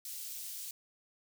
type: high-pass noise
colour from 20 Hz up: white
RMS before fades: -43 dBFS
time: 0.05-0.71 s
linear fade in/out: 2 ms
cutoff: 4300 Hz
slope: 12 dB/octave
effects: none